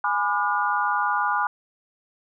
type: chord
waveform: sine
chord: G# diminished seventh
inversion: none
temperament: just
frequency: 830.6 / 996.7 / 1196.1 / 1435.3 Hz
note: G#5 / B5 / D6 / F6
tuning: 0 / +16 / +31 / +47 cents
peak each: -26 dBFS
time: 0.04-1.47 s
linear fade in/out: 2 ms
effects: none